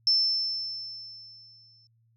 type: tone with exponential decay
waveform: sine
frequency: 5310 Hz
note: E8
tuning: 12 cents sharp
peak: -18 dBFS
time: 0.07-1.87 s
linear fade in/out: 1 ms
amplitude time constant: 390 ms
effects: added 114 Hz sine -63 dBFS peak until 2.16 s